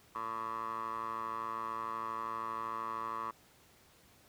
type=tone with band-pass filter; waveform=15% pulse; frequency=112.8 Hz; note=A2; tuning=44 cents sharp; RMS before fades=-39 dBFS; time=0.15-3.31 s; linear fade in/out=5 ms; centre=1100 Hz; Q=6; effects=pink hiss -63 dBFS RMS until 4.28 s + high-pass 60 Hz 12 dB/octave